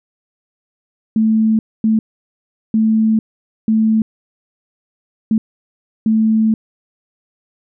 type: tone bursts at uneven times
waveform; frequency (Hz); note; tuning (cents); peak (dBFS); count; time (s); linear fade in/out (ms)
sine; 220; A3; 0; -10; 6; 1.16-1.59 / 1.84-1.99 / 2.74-3.19 / 3.68-4.02 / 5.31-5.38 / 6.06-6.54; 2
effects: none